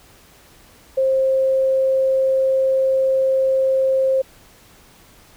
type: tone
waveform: sine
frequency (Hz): 530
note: C5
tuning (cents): +22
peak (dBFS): -14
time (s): 0.97-4.22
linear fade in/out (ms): 10
effects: pink hiss -49 dBFS RMS until 5.36 s